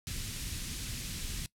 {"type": "band-stop noise", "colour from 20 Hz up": "pink", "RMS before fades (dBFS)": -38, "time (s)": [0.07, 1.46], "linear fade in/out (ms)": 0, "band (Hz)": [190, 2800], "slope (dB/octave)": 12, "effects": ["noise-tail reverb RT60 0.1 s tail -20 dB re dry", "low-pass 12000 Hz 12 dB/octave"]}